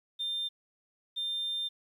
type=tone pair in turn; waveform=sine; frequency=3600 / 3600 Hz; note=A7 / A7; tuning=+39 / +39 cents; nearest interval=unison; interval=0 cents; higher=neither; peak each=-29 / -29 dBFS; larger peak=neither; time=0.19-0.49 / 1.16-1.69 s; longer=second; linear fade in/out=20 ms; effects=tanh soft clip ceiling -29 dBFS + 11-bit